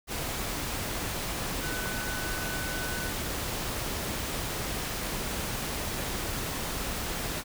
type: tone in noise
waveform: sine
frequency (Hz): 1500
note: F#6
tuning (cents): +23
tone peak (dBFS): -37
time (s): 1.61-3.13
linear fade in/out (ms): 50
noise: pink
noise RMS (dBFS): -33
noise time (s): 0.07-7.44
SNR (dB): -7
effects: none